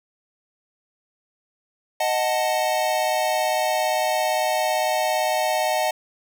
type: chord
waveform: square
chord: D# diminished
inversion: none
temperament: equal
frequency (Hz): 622.3 / 740 / 880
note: D#5 / F#5 / A5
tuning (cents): 0 / 0 / 0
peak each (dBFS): -24 / -25 / -27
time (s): 2-5.91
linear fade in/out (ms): 5
effects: none